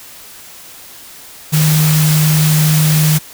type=tone in noise; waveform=sine; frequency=154.3 Hz; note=D#3; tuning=14 cents flat; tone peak=-9 dBFS; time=1.52-3.19 s; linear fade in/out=20 ms; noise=white; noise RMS=-18 dBFS; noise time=1.52-3.19 s; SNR=+6 dB; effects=white hiss -36 dBFS RMS until 3.33 s